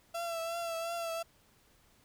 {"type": "tone with vibrato", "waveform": "35% pulse", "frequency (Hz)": 671, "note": "E5", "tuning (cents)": 31, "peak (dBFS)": -33, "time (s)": [0.14, 1.23], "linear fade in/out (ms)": 10, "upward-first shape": "triangle", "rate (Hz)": 2.8, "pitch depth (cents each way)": 42, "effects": ["pink hiss -66 dBFS RMS until 2.04 s"]}